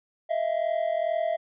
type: tone pair together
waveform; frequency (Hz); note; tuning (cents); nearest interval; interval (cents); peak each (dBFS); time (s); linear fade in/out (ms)
triangle; 636 / 678.3; D#5 / E5; +38 / +49; minor second; 111; -25; 0.29-1.37; 20
effects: resampled to 8000 Hz